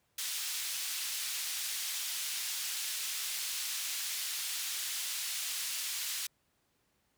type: band-pass noise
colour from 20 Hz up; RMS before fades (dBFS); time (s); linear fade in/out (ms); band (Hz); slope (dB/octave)
pink; -37; 0.18-6.27; 5; 3100 to 16000; 12
effects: pink hiss -75 dBFS RMS until 7.17 s + high-pass 60 Hz 12 dB/octave